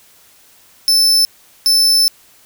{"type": "tone bursts at uneven times", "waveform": "40% pulse", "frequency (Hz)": 5280, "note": "E8", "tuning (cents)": 2, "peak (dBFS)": -8, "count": 2, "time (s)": [[0.88, 1.25], [1.66, 2.08]], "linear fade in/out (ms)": 0, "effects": ["white hiss -48 dBFS RMS until 2.45 s"]}